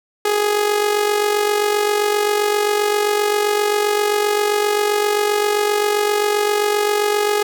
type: tone with amplitude modulation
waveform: sawtooth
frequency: 416.1 Hz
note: G#4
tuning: 3 cents sharp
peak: -9 dBFS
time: 0.25-7.43 s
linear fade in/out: 5 ms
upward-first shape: sine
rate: 47.6 Hz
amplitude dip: 55%
effects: none